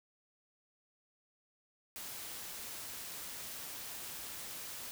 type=noise; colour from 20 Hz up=white; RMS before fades=-45 dBFS; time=1.96-4.91 s; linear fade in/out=0 ms; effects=none